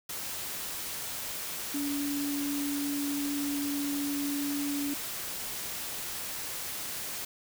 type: tone in noise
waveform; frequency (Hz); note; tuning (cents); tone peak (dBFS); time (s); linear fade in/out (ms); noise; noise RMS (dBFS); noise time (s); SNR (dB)
sine; 285.3; C#4; +50; -30; 1.74-4.94; 5; white; -37; 0.09-7.25; +4
effects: none